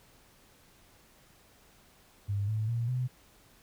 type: tone with pitch steps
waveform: sine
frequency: 100.8 / 108.66 / 117.13 / 126.27 Hz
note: G2 / A2 / A#2 / B2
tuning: +49 / -21 / +9 / +39 cents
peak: -28 dBFS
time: 2.28-3.08 s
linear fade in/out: 20 ms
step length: 200 ms
effects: pink hiss -61 dBFS RMS until 3.62 s